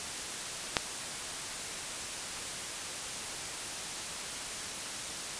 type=click; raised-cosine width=0.2 ms; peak=-6 dBFS; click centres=0.768 s; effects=white hiss -38 dBFS RMS until 5.39 s + resampled to 22050 Hz